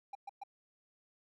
triangle tone bursts, 799 Hz, G5, 33 cents sharp, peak -39 dBFS, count 3, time 0.13-0.436 s, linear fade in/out 5 ms, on 22 ms, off 120 ms, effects none

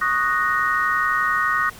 sine chord, D# minor seventh, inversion third, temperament equal with one note detuned, 1108.7 / 1240.2 / 1480 / 1864.7 Hz, C#6 / D#6 / F#6 / A#6, 0 / -6 / 0 / 0 cents, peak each -26 / -22 / -24 / -22 dBFS, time 0.01-1.7 s, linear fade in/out 10 ms, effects pink hiss -42 dBFS RMS until 1.79 s

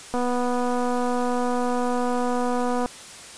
click train, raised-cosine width 1 ms, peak -13 dBFS, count 670, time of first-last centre 0.14-2.86 s, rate 246 Hz, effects white hiss -41 dBFS RMS until 3.37 s + resampled to 22050 Hz

